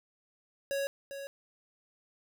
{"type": "tone with echo", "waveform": "square", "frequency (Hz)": 554.4, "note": "C#5", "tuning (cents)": 0, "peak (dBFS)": -31, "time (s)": [0.71, 0.87], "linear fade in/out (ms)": 0, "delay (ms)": 400, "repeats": 1, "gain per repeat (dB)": -9, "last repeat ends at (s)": 1.27, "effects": []}